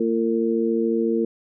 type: harmonic tone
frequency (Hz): 114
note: A#2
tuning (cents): -38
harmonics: 2 / 3 / 4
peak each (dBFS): -23 / -23 / -23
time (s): 0-1.25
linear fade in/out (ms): 5
effects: none